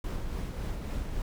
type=noise with tremolo; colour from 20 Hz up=brown; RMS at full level=-32 dBFS; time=0.04-1.22 s; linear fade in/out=2 ms; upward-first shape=triangle; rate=3.6 Hz; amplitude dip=40%; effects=none